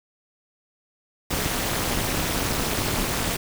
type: noise with amplitude modulation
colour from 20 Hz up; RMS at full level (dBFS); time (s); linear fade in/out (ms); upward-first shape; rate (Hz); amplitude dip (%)
pink; -21; 1.3-3.37; 10; sine; 220; 100
effects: none